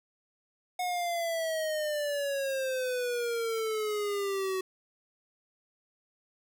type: exponential sweep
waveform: square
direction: down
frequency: 729 to 373.8 Hz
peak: -30 dBFS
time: 0.79-4.61 s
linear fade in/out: 5 ms
effects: none